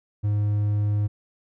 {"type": "tone", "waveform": "triangle", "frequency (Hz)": 103.83, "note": "G#2", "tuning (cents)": 0, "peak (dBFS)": -18, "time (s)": [0.23, 1.08], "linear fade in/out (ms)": 20, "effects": []}